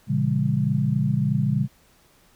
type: chord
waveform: sine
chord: A# diminished seventh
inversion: none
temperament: just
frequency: 116.54 / 139.85 / 167.82 / 201.4 Hz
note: A#2 / C#3 / E3 / G3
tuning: 0 / +16 / +31 / +47 cents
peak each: -26 / -22 / -28 / -25 dBFS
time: 0.07-1.68 s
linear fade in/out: 50 ms
effects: pink hiss -58 dBFS RMS until 2.35 s